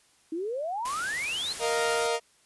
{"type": "exponential sweep", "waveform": "sine", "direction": "up", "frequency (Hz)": [310, 4296], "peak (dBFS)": -29, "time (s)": [0.32, 1.53], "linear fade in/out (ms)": 5}
{"type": "noise", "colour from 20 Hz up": "white", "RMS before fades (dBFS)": -37, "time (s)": [0.85, 2.07], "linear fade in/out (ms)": 5}
{"type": "chord", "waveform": "sawtooth", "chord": "Bb suspended fourth", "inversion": "none", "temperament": "equal", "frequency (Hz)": [466.2, 622.3, 698.5], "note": ["Bb4", "Eb5", "F5"], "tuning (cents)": [0, 0, 0], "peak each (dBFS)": [-23, -28, -28], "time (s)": [1.59, 2.2], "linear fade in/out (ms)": 50}
{"effects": ["white hiss -63 dBFS RMS until 2.45 s", "resampled to 24000 Hz"]}